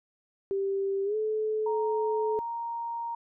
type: tone with pitch glide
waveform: sine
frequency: 392 to 432.4 Hz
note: G4 to A4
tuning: 0 to -30 cents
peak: -26 dBFS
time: 0.51-2.39 s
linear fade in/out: 0 ms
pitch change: +170 cents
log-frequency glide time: 1.04-1.16 s
type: tone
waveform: sine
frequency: 932.3 Hz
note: A#5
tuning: in tune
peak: -31 dBFS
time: 1.66-3.15 s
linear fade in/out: 5 ms
effects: none